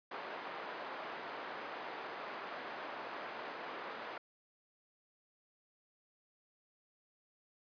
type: band-pass noise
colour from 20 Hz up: white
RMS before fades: -45 dBFS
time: 0.11-4.18 s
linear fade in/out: 5 ms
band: 390 to 1300 Hz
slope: 12 dB/octave
effects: resampled to 11025 Hz